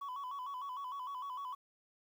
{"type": "tone with vibrato", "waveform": "sine", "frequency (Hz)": 1062, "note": "C6", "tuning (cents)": 25, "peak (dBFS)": -37, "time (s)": [0.01, 1.55], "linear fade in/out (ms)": 10, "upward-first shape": "square", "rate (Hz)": 6.6, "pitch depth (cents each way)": 95, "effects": ["tanh soft clip ceiling -39 dBFS", "11-bit"]}